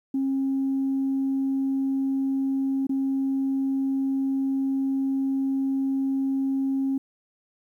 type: tone with dropouts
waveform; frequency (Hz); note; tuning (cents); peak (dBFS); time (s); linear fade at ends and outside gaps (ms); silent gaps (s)
sine; 270; C#4; -45; -21; 0.14-6.98; 5; 2.869-2.893
effects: tanh soft clip ceiling -18 dBFS + 10-bit